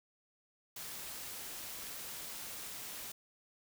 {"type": "noise", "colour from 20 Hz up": "white", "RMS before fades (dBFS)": -45, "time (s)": [0.76, 3.12], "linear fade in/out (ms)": 5, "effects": []}